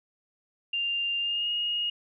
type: tone with pitch glide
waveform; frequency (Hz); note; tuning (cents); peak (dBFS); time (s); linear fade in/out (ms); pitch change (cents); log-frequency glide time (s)
sine; 2794 to 2866; F7 to F7; 0 to +44; -26; 0.73-1.9; 5; +44; 1.2-1.5
effects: none

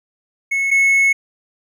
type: tone pair in turn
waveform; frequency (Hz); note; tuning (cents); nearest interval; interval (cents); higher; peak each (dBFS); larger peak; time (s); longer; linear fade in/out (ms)
triangle; 2193 / 2193; C#7 / C#7; -19 / -19; unison; 0; neither; -14 / -9; second; 0.51-0.71 / 0.71-1.13; second; 10
effects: none

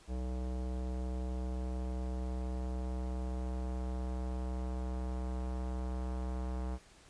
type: tone with low-pass filter sweep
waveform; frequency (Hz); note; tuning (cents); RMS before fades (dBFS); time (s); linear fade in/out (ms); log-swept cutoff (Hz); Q
square; 62.9; B1; +32; -37; 0.07-6.79; 50; 620 to 1000; 1.2
effects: pink hiss -60 dBFS RMS until 7.09 s + resampled to 22050 Hz

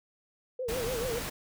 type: tone with vibrato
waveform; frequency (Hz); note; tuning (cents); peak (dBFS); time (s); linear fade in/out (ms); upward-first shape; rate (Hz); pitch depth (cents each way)
sine; 483.4; B4; -37; -31; 0.59-1.19; 5; triangle; 6.9; 160
type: noise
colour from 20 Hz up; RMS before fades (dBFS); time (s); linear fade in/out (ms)
pink; -36; 0.68-1.3; 10
effects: none

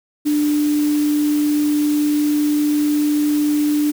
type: tone in noise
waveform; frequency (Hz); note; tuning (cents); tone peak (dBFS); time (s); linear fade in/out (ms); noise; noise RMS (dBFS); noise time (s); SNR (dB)
sine; 296.6; D4; +17; -14; 0.25-3.92; 20; white; -32; 0.25-3.92; +15
effects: none

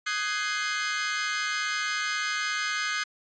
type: chord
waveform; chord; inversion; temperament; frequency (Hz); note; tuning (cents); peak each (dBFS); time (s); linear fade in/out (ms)
sawtooth; Ab dominant seventh; second; equal with one note detuned; 1244.5 / 1511.9 / 1661.2 / 2093; Eb6 / Gb6 / Ab6 / C7; 0 / +37 / 0 / 0; -29; 0.06-3.04; 10
effects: resampled to 16000 Hz

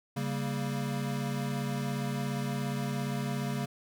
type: chord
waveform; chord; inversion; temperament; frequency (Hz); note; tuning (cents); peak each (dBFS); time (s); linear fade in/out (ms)
square; G diminished; second; equal; 138.59 / 196 / 233.1; Db3 / G3 / Bb3; 0 / 0 / 0; -34 / -38 / -37; 0.16-3.66; 10
effects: none

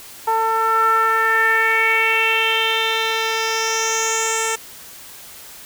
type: tone with low-pass filter sweep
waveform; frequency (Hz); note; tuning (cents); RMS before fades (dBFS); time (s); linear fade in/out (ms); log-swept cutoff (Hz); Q
10% pulse; 447.4; A4; +29; -18; 0.27-4.56; 10; 1000 to 8600; 4.7
effects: white hiss -39 dBFS RMS until 5.65 s

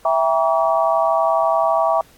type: chord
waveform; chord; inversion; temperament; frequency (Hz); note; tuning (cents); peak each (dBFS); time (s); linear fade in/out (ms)
sine; E diminished seventh; none; just; 659.3 / 791.1 / 949.3 / 1139.2; E5 / G5 / Bb5 / Db6; 0 / +16 / +31 / +47; -17 / -21 / -22 / -21; 0.05-2.01; 2
effects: pink hiss -51 dBFS RMS until 2.17 s + AAC 64 kbps

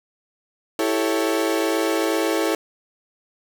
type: chord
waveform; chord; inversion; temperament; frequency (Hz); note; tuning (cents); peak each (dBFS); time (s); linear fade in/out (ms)
35% pulse; A dominant seventh; second; equal; 329.6 / 392 / 440 / 554.4; E4 / G4 / A4 / C#5; 0 / 0 / 0 / 0; -21 / -26 / -23 / -25; 0.79-2.55; 2
effects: none

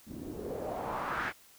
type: noise with low-pass filter sweep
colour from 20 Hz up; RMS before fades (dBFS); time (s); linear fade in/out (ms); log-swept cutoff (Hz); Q
white; -37; 0.06-1.33; 50; 220 to 1800; 2.9
effects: white hiss -59 dBFS RMS until 1.58 s

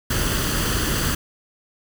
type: noise with comb filter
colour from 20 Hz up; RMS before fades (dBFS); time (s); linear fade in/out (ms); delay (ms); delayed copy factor
pink; -22; 0.1-1.15; 5; 0.65; +0.55
effects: none

